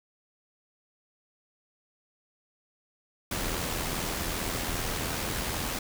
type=noise with amplitude modulation; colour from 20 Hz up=pink; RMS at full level=-30 dBFS; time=3.31-5.79 s; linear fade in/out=5 ms; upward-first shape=sine; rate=82.5 Hz; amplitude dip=40%; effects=none